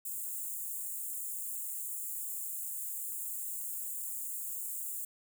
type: high-pass noise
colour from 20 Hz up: white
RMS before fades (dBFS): -39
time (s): 0.05-5.05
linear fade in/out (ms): 5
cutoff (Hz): 7000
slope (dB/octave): 96
effects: none